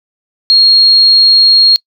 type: tone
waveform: sine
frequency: 4270 Hz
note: C8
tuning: 34 cents sharp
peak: -3 dBFS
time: 0.5-1.76 s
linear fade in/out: 0 ms
effects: noise-tail reverb RT60 0.1 s tail -26 dB re dry